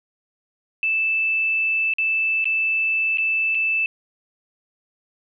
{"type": "tone with dropouts", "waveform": "sine", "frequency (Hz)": 2637, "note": "E7", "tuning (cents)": 0, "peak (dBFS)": -18, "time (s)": [0.83, 3.86], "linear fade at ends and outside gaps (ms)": 1, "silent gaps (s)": [[1.937, 1.984], [2.443, 2.455], [3.173, 3.183], [3.548, 3.551]], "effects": []}